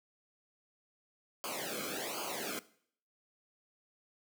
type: noise with flanger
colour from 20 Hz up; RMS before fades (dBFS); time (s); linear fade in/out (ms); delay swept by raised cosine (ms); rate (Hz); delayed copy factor
pink; -39; 1.44-2.59; 0; 0.53 to 1.11; 1.3; -1
effects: noise-tail reverb RT60 0.6 s tail -19 dB re dry + high-pass 200 Hz 12 dB/octave